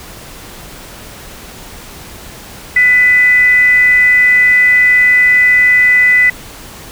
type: tone with frequency modulation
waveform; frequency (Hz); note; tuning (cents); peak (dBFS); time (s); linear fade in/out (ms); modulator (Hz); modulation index
sine; 1994; B6; +16; -5; 2.76-6.3; 5; 530; 0.22
effects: pink hiss -32 dBFS RMS until 6.91 s